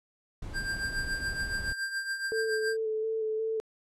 brown noise, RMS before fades -38 dBFS, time 0.42-1.73 s, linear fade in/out 5 ms
square tone with tremolo, 1586 Hz, G6, 20 cents sharp, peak -29 dBFS, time 0.53-2.77 s, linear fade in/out 50 ms, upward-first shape triangle, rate 7.1 Hz, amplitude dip 70%
sine tone with vibrato, 440 Hz, A4, in tune, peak -28 dBFS, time 2.32-3.6 s, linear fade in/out 0 ms, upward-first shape square, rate 2.8 Hz, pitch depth 16 cents each way
effects low-pass 10000 Hz 12 dB/octave

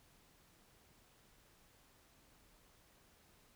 silence, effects pink hiss -68 dBFS RMS until 3.55 s

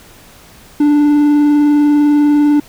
triangle tone with vibrato, 293.7 Hz, D4, in tune, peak -5 dBFS, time 0.8-2.6 s, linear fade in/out 5 ms, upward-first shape triangle, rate 20 Hz, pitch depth 27 cents each way, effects pink hiss -41 dBFS RMS until 2.68 s

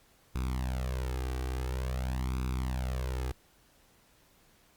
sawtooth tone with flanger, 63.7 Hz, C2, 46 cents flat, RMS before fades -33 dBFS, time 0.35-3.32 s, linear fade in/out 5 ms, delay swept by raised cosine 0.8 to 2.6 ms, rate 0.48 Hz, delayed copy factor +0.85, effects pink hiss -64 dBFS RMS until 4.76 s + Opus 48 kbps

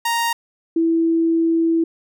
sawtooth / sine tone pair in turn, 932.3 / 329.6 Hz, A#5 / E4, 0 / 0 cents, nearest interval octave + tritone, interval 1800 cents, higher first, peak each -14 dBFS, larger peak neither, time 0.05-0.33 / 0.76-1.84 s, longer second, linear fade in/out 5 ms, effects none

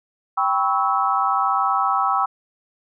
sine chord, C# half-diminished seventh, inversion second, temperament equal with one note detuned, 784 / 987.8 / 1108.7 / 1302.6 Hz, G5 / B5 / C#6 / E6, 0 / 0 / 0 / -21 cents, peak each -22 / -25 / -23 / -21 dBFS, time 0.37-2.26 s, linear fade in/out 10 ms, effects none

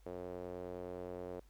sawtooth tone with band-pass filter, 89.7 Hz, F2, 47 cents sharp, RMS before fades -45 dBFS, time 0.06-1.4 s, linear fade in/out 5 ms, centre 490 Hz, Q 2.7, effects added 50 Hz sine -60 dBFS peak until 1.49 s + pink hiss -72 dBFS RMS until 1.49 s

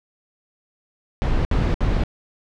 brown noise bursts, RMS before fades -19 dBFS, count 3, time 1.22-2.036 s, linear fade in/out 0 ms, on 230 ms, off 63 ms, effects low-pass 4000 Hz 12 dB/octave

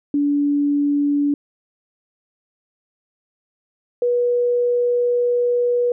sine tone pair in turn, 287.9 / 485.5 Hz, D4 / B4, -34 / -30 cents, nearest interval major sixth, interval 904 cents, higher second, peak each -15 dBFS, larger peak neither, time 0.14-1.34 / 4.02-5.92 s, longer second, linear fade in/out 2 ms, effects none

